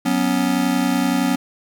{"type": "chord", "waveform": "square", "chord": "F# suspended fourth", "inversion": "none", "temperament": "just", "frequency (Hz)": [185, 246.7, 277.5], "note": ["F#3", "B3", "C#4"], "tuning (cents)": [0, -2, 2], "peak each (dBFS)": [-24, -21, -21], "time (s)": [0.05, 1.36], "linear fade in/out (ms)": 10, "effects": ["9-bit"]}